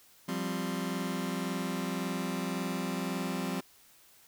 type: chord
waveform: sawtooth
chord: F suspended second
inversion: none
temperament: just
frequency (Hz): 174.61 / 196.44 / 261.9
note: F3 / G3 / C4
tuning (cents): 0 / +4 / +2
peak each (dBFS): -32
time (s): 0.28-3.61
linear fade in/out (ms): 10
effects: white hiss -60 dBFS RMS until 4.27 s